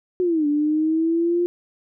sine linear two-way sweep, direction down then up, 370 to 290.4 to 352.4 Hz, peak -17 dBFS, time 0.2-1.46 s, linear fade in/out 0 ms, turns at 0.47 s, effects none

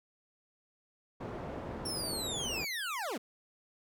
white low-pass noise, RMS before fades -41 dBFS, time 1.2-2.65 s, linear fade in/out 10 ms, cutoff 610 Hz, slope 12 dB/octave
25% pulse linear sweep, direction down, 5490 to 185 Hz, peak -31 dBFS, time 1.85-3.18 s, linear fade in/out 10 ms
effects none

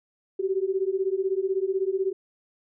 sine beating tone pair, 375 / 391 Hz, F#4 / G4, +23 / -4 cents, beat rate 16 Hz, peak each -26 dBFS, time 0.39-2.13 s, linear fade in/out 10 ms, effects none

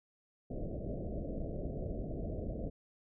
pink low-pass noise, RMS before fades -39 dBFS, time 0.5-2.7 s, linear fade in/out 10 ms, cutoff 670 Hz, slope 96 dB/octave, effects none

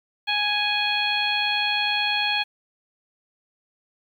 harmonic tone with a mistuned harmonic, 831 Hz, G#5, 1 cent sharp, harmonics 1 / 2 / 3 / 4 / 5, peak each -28 / -29 / -25 / -26 / -30 dBFS, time 0.27-2.44 s, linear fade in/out 20 ms, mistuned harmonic 5, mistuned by +43 cents, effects 9-bit

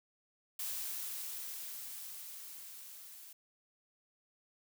blue noise with level ramp, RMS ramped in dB -39 to -53 dBFS, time 0.59-3.33 s, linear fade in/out 5 ms, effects none

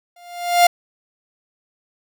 45% pulse tone with exponential growth, 701 Hz, F5, 6 cents sharp, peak -7 dBFS, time 0.16-0.67 s, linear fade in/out 5 ms, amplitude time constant 110 ms, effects none

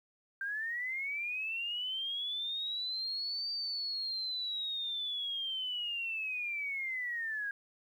sine linear two-way sweep, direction up then down, 1568 to 4649 to 1615 Hz, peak -34 dBFS, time 0.41-7.51 s, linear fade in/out 2 ms, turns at 3.51 s, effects 11-bit

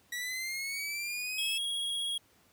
sawtooth linear sweep, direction up, 1927 to 2637 Hz, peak -31 dBFS, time 0.12-1.58 s, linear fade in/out 5 ms
square tone with vibrato, 3300 Hz, G#7, 12 cents flat, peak -32 dBFS, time 1.38-2.18 s, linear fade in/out 5 ms, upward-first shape sine, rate 16 Hz, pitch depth 16 cents each way
effects pink hiss -65 dBFS RMS until 2.52 s + high-pass 80 Hz 12 dB/octave

